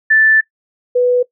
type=tone pair in turn; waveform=sine; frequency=1760 / 493.9 Hz; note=A6 / B4; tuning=0 / 0 cents; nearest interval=octave + minor seventh; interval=2200 cents; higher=first; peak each=-7 / -9 dBFS; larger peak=first; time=0.1-0.41 / 0.95-1.23 s; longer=first; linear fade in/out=10 ms; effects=noise-tail reverb RT60 0.1 s tail -20 dB re dry